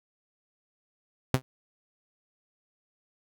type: tone with exponential decay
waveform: sawtooth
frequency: 129.5 Hz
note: C3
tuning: 17 cents flat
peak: -13 dBFS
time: 1.34-1.42 s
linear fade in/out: 0 ms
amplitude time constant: 16 ms
effects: none